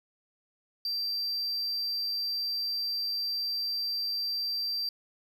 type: tone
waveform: triangle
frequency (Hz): 4699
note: D8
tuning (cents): 0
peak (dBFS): -28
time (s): 0.85-4.89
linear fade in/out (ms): 2
effects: none